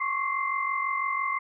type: tone cluster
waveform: sine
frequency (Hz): 1081 / 1127 / 2085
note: C#6 / C#6 / C7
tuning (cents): -44 / +28 / -7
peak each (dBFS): -30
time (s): 0-1.39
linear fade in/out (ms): 10
effects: none